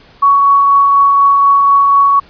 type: tone with tremolo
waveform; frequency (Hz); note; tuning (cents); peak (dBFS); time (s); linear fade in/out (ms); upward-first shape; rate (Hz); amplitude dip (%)
sine; 1119; C#6; +16; -4; 0.22-2.2; 10; triangle; 4.1; 25
effects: pink hiss -43 dBFS RMS until 2.29 s + resampled to 11025 Hz